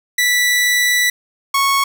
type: tone pair in turn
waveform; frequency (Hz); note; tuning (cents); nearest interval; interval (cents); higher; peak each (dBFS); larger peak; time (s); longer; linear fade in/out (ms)
sawtooth; 1967 / 1103.9; B6 / C#6; -7 / -8; minor seventh; 1001; first; -9; neither; 0.18-1.1 / 1.54-1.84; first; 5
effects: none